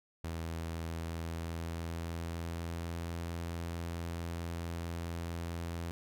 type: tone with pitch glide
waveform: sawtooth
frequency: 82.41 to 84.53 Hz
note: E2 to E2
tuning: 0 to +44 cents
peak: -33 dBFS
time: 0.24-5.91 s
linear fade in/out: 0 ms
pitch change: +44 cents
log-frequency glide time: 0.74-3.18 s
effects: none